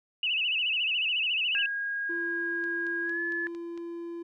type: tone with vibrato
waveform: sine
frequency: 2759 Hz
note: F7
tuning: 22 cents flat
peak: -25 dBFS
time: 0.23-1.66 s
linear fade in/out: 2 ms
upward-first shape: sine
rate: 14 Hz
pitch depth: 140 cents each way
type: tone with pitch glide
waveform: sine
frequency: 1634 to 1718.2 Hz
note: G#6 to A6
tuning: -29 to -42 cents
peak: -29 dBFS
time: 1.55-3.47 s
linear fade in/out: 0 ms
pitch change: +87 cents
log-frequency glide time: 3.02-3.2 s
type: tone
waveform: triangle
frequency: 340 Hz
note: F4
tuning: 46 cents flat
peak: -33 dBFS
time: 2.09-4.23 s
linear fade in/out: 10 ms
type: click train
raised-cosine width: 0.2 ms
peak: -33 dBFS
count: 6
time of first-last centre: 2.64-3.776 s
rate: 4.4 Hz
effects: none